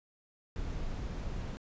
brown noise, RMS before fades -37 dBFS, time 0.56-1.57 s, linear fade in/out 0 ms, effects resampled to 16000 Hz

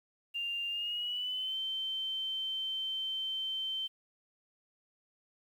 sine tone with pitch glide, 2794 to 3100 Hz, F7 to G7, 0 to -20 cents, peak -33 dBFS, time 0.34-3.88 s, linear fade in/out 20 ms, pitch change +180 cents, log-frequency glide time 0.69-1.57 s, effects 10-bit

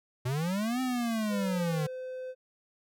square linear two-way sweep, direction up then down, 119.7 to 260.4 to 148.3 Hz, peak -29 dBFS, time 0.25-1.87 s, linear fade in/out 10 ms, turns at 0.81 s
triangle tone with pitch glide, 504 to 512.8 Hz, B4 to C5, +35 to -35 cents, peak -34 dBFS, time 1.29-2.35 s, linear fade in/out 50 ms, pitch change +30 cents, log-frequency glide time 1.51-1.59 s
effects none

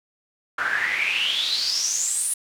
pink noise with band-pass filter sweep, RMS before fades -24 dBFS, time 0.58-2.34 s, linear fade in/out 5 ms, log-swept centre 1400 to 10000 Hz, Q 9.9, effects none

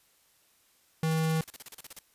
square tone, 160 Hz, D#3, 49 cents sharp, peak -26 dBFS, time 1.03-1.41 s, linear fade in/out 2 ms
white noise bursts, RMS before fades -44 dBFS, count 15, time 1.11-1.99 s, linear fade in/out 2 ms, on 26 ms, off 35 ms
effects white hiss -66 dBFS RMS until 2.14 s + resampled to 32000 Hz

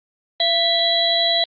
harmonic tone with a mistuned harmonic, 659.3 Hz, E5, in tune, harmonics 1 / 3 / 5 / 6, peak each -21 / -27 / -22 / -18 dBFS, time 0.4-1.44 s, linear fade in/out 2 ms, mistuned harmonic 1, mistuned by +48 cents, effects Opus 24 kbps

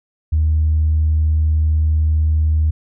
sine tone, 77.78 Hz, D#2, in tune, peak -11 dBFS, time 0.32-2.71 s, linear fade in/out 10 ms, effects tanh soft clip ceiling -8 dBFS

